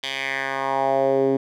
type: tone with band-pass filter sweep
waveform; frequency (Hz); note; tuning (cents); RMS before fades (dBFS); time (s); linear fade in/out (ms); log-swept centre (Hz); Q
10% pulse; 135.4; C#3; -40; -22; 0.03-1.37; 5; 3300 to 320; 2.7
effects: none